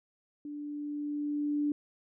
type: tone with level ramp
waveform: sine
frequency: 293.4 Hz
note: D4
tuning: 2 cents flat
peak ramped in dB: -38 to -26 dBFS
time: 0.45-1.72 s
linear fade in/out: 2 ms
effects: none